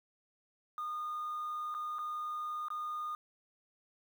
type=tone with dropouts; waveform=sine; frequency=1223 Hz; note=D#6; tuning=30 cents flat; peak=-34 dBFS; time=0.78-3.15 s; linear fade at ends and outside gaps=1 ms; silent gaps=1.742-1.748 / 1.985-1.99 / 2.684-2.703 s; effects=tanh soft clip ceiling -34 dBFS + 10-bit